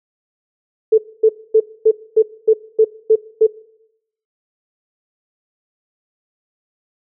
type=tone bursts; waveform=sine; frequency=440 Hz; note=A4; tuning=in tune; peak=-6 dBFS; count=9; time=0.92-3.469 s; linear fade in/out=10 ms; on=61 ms; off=250 ms; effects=noise-tail reverb RT60 0.8 s tail -21 dB re dry